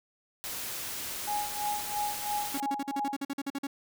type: noise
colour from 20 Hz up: white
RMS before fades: -37 dBFS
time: 0.44-2.6 s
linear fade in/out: 0 ms
type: tone with tremolo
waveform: sine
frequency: 830.6 Hz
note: G#5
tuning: in tune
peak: -28 dBFS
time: 1.27-3.16 s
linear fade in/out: 10 ms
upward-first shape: sine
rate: 3 Hz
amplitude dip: 85%
type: tone bursts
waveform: 45% pulse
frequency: 277.7 Hz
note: C#4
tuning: 3 cents sharp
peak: -31 dBFS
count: 14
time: 2.54-3.67 s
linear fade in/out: 5 ms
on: 38 ms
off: 46 ms
effects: none